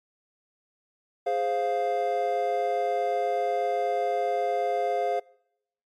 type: chord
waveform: triangle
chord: F minor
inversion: first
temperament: equal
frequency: 415.3 / 523.3 / 698.5 Hz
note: Ab4 / C5 / F5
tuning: 0 / 0 / 0 cents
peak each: -28 / -27 / -24 dBFS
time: 1.26-5.2 s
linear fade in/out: 10 ms
effects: noise-tail reverb RT60 0.8 s tail -25 dB re dry + MP3 64 kbps